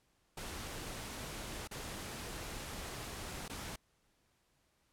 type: noise with dropouts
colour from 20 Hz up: pink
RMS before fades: -44 dBFS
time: 0.37-3.76 s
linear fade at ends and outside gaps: 5 ms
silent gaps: 1.675-1.711 / 3.481-3.496 s
effects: pink hiss -75 dBFS RMS until 4.92 s + low-pass 12000 Hz 12 dB/octave